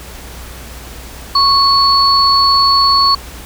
sine tone pair together, 1103 / 4417 Hz, C#6 / C#8, -9 / -7 cents, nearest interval 2 octaves, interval 2402 cents, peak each -10 dBFS, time 1.35-3.15 s, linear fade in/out 5 ms, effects added 60 Hz sine -32 dBFS peak until 3.45 s + pink hiss -33 dBFS RMS until 3.45 s

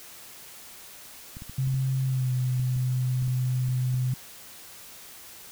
clicks, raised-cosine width 5 ms, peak -28 dBFS, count 12, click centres 1.369 / 1.421 / 1.496 / 1.674 / 1.742 / 2.597 / 2.764 / 3.224 / 3.278 / 3.687 / 3.942 / 4.137 s
sine tone with pitch glide, 132.4 to 127.01 Hz, C3 to B2, +21 to +49 cents, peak -23 dBFS, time 1.58-4.14 s, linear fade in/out 5 ms, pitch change -72 cents, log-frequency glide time 2.03-2.31 s
effects white hiss -46 dBFS RMS until 5.51 s

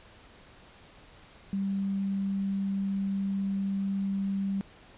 sine tone, 196 Hz, G3, in tune, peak -27 dBFS, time 1.53-4.61 s, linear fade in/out 0 ms, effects pink hiss -54 dBFS RMS until 4.97 s + resampled to 8000 Hz

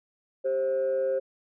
sine tone pair together, 393.5 / 530 Hz, G4 / C5, +7 / +22 cents, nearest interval perfect fourth, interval 515 cents, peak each -30 / -23 dBFS, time 0.44-1.2 s, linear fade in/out 20 ms, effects tanh soft clip ceiling -20 dBFS

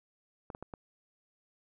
clicks, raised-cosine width 1 ms, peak -28 dBFS, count 4, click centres 0.502 / 0.549 / 0.626 / 0.738 s, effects none

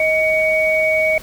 sine tone pair together, 630 / 2245 Hz, D#5 / C#7, +21 / +21 cents, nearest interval octave + minor seventh, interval 2200 cents, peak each -16 dBFS, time 0-1.18 s, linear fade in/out 2 ms, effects pink hiss -38 dBFS RMS until 1.22 s

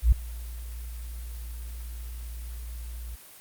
sine tone with ADSR envelope, 58.27 Hz, A#1, in tune, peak -12 dBFS, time 0.02-3.16 s, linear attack 100 ms, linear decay 6 ms, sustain -22 dB, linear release 14 ms, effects white hiss -49 dBFS RMS until 3.4 s + Opus 32 kbps

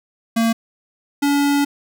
square tone pair in turn, 227.9 / 284.9 Hz, A#3 / C#4, -39 / +48 cents, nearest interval major third, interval 387 cents, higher second, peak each -15 dBFS, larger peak neither, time 0.36-0.53 / 1.22-1.65 s, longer second, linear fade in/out 10 ms, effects none

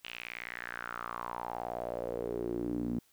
sawtooth tone with band-pass filter sweep, 59.3 Hz, A#1, 30 cents sharp, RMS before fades -38 dBFS, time 0.04-2.99 s, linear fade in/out 5 ms, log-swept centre 2900 to 240 Hz, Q 5, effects white hiss -68 dBFS RMS until 3.12 s

